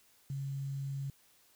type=tone with quantisation; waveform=sine; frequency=137.6 Hz; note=C#3; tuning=12 cents flat; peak=-35 dBFS; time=0.3-1.1 s; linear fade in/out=2 ms; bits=10; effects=white hiss -66 dBFS RMS until 1.55 s